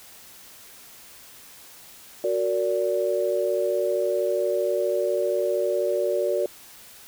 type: chord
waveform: sine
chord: Gb augmented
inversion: none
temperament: just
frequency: 370 / 462.5 / 578.1 Hz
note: Gb4 / Bb4 / D5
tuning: 0 / -14 / -27 cents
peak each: -26 / -27 / -24 dBFS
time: 2.24-6.46 s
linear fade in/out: 2 ms
effects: white hiss -47 dBFS RMS until 7.07 s